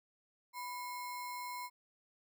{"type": "tone with sample-and-hold", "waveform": "sine", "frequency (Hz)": 987.8, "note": "B5", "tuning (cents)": 0, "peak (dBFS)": -40, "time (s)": [0.53, 1.7], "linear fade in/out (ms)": 50, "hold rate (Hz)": 3150, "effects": []}